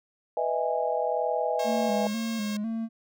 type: chord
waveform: sine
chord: E major seventh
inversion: second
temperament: just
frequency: 494.4 / 618.1 / 659.3 / 824.1 Hz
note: B4 / D#5 / E5 / G#5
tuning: +2 / -12 / 0 / -14 cents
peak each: -30 dBFS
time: 0.37-2.07 s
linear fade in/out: 2 ms
type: tone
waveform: 5% pulse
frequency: 540 Hz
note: C#5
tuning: 45 cents flat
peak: -25 dBFS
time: 1.59-2.57 s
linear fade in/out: 5 ms
type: tone with vibrato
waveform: triangle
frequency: 217.3 Hz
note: A3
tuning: 21 cents flat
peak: -26 dBFS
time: 1.64-2.89 s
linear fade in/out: 50 ms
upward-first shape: square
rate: 2 Hz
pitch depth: 67 cents each way
effects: none